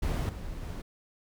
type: noise with level steps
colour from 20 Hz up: brown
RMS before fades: -29 / -39 / -37 dBFS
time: 0.02-0.82 s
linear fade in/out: 10 ms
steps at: 0.29 / 0.62 s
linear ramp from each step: 2 ms
effects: none